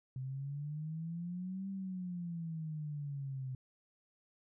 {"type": "exponential two-way sweep", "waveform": "sine", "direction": "up then down", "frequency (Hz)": [128.5, 195.8, 128.5], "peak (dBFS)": -38, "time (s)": [0.16, 3.55], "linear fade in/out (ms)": 2, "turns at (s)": 1.69, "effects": []}